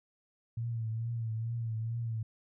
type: tone with vibrato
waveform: sine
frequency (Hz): 114.1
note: A#2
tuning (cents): -37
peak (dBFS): -32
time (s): 0.57-2.23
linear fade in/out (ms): 5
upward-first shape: triangle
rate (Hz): 2.3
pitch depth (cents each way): 63
effects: none